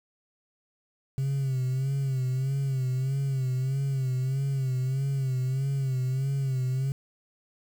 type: tone with vibrato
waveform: sine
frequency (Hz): 133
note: C3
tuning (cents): +29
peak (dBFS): -22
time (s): 1.18-6.92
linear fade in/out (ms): 0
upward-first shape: sine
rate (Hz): 1.6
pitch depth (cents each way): 67
effects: tanh soft clip ceiling -24 dBFS + 8-bit